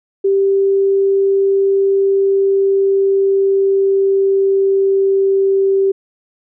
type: tone with pitch glide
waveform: sine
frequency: 392 to 389.3 Hz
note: G4 to G4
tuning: 0 to -12 cents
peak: -10 dBFS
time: 0.24-5.92 s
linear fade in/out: 10 ms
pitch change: -12 cents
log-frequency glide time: 2.01-5.75 s
effects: none